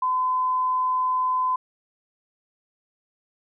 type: tone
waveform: sine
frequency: 1018 Hz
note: C6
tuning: 48 cents flat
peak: -20 dBFS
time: 0.02-1.56 s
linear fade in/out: 5 ms
effects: none